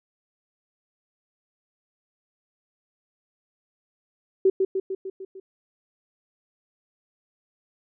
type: tone with echo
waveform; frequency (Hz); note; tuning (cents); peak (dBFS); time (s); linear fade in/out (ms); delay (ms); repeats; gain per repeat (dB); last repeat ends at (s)
sine; 382.4; G4; -43; -14; 4.45-4.5; 5; 150; 6; -4; 5.4
effects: none